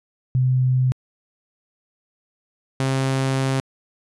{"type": "tone pair in turn", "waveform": ["sine", "sawtooth"], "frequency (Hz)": [128.3, 133.52], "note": ["C3", "C3"], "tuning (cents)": [-34, 35], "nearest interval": "minor second", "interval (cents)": 69, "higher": "second", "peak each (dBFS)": -15, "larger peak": "neither", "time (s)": [[0.35, 0.92], [2.8, 3.6]], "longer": "second", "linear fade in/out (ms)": 0, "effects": ["resampled to 24000 Hz"]}